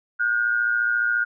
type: tone pair together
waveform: sine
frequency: 1437 / 1551.4 Hz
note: F6 / G6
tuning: +49 / -18 cents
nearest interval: minor second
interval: 133 cents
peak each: -20 / -25 dBFS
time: 0.19-1.25 s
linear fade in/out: 20 ms
effects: none